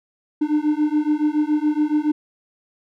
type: beating tone pair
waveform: triangle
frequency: 297.9 / 305 Hz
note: D4 / D#4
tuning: +25 / -34 cents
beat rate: 7.1 Hz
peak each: -18 dBFS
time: 0.41-2.12 s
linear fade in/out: 10 ms
effects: none